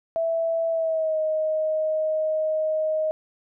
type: tone with pitch glide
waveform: sine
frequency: 659.3 to 625.2 Hz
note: E5 to D#5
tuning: 0 to +8 cents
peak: -21 dBFS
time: 0.16-3.11 s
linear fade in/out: 0 ms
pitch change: -92 cents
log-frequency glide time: 0.7-1.19 s
effects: none